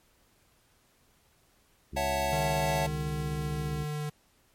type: harmonic tone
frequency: 67.9 Hz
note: C#2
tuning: 35 cents flat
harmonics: 1 / 2 / 3 / 4 / 5 / 6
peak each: -37 / -42 / -42 / -49 / -45 / -51 dBFS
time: 1.92-3.85 s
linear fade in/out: 20 ms
type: chord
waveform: square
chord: F# minor seventh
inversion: second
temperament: equal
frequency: 554.4 / 659.3 / 740 / 880 Hz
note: C#5 / E5 / F#5 / A5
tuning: 0 / 0 / 0 / 0 cents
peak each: -34 dBFS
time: 1.96-2.87 s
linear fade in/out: 10 ms
type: tone with pitch glide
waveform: square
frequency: 152.7 to 149.82 Hz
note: D#3 to D3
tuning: -32 to +35 cents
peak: -32 dBFS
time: 2.32-4.1 s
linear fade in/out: 10 ms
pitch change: -33 cents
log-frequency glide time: 2.46-3.97 s
effects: pink hiss -66 dBFS RMS until 4.54 s + MP3 64 kbps